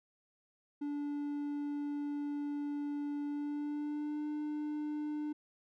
triangle tone with pitch glide, 290 to 299.5 Hz, D4 to D4, -22 to +34 cents, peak -33 dBFS, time 0.81-5.33 s, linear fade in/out 10 ms, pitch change +56 cents, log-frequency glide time 3.26-4.27 s, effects none

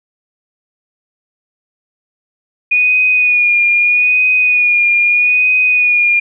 sine tone with vibrato, 2457 Hz, D#7, 22 cents flat, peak -8 dBFS, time 2.71-6.2 s, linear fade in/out 10 ms, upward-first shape sine, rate 0.79 Hz, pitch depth 33 cents each way, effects none

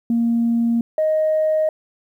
sine tone pair in turn, 233.1 / 624 Hz, A#3 / D#5, 0 / +5 cents, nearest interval octave + perfect fourth, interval 1705 cents, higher second, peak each -14 dBFS, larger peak neither, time 0.1-0.81 / 0.98-1.69 s, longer neither, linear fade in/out 2 ms, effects tanh soft clip ceiling -11 dBFS + 9-bit

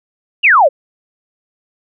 sine exponential sweep, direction down, 2971 to 498.7 Hz, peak -5 dBFS, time 0.43-0.69 s, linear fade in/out 20 ms, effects none

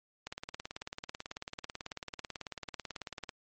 click train, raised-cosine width 0.2 ms, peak -22 dBFS, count 56, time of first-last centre 0.27-3.292 s, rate 18.2 Hz, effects MP3 32 kbps

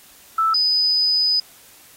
sine tone pair in turn, 1318 / 4992 Hz, E6 / D#8, -1 / +5 cents, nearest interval octave + major seventh, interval 2306 cents, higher second, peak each -15 dBFS, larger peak neither, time 0.38-0.54 / 0.54-1.4 s, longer second, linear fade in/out 5 ms, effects white hiss -48 dBFS RMS until 1.96 s + AAC 48 kbps

